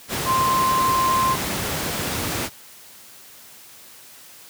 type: tone in noise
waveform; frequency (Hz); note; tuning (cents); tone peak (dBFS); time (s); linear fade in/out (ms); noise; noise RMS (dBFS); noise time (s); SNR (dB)
sine; 1046.5; C6; 0; -17; 0.25-1.37; 50; pink; -25; 0.08-2.5; +5
effects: white hiss -45 dBFS RMS until 4.49 s + high-pass 80 Hz 12 dB/octave